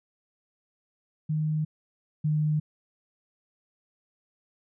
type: tone pair in turn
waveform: sine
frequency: 154.4 / 152.36 Hz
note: D#3 / D#3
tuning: -13 / -36 cents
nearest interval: unison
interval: 23 cents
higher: first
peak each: -24 / -22 dBFS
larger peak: second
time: 1.29-1.65 / 2.24-2.6 s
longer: neither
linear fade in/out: 10 ms
effects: none